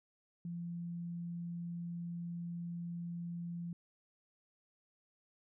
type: tone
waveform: sine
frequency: 171.6 Hz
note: F3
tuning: 30 cents flat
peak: -39 dBFS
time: 0.45-3.73 s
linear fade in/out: 2 ms
effects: none